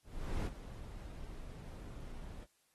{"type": "noise with ADSR envelope", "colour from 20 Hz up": "brown", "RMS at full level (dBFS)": -35, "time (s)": [0.03, 2.46], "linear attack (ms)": 430, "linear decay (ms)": 35, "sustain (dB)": -12, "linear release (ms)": 27, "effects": ["white hiss -75 dBFS RMS until 2.74 s", "AAC 32 kbps"]}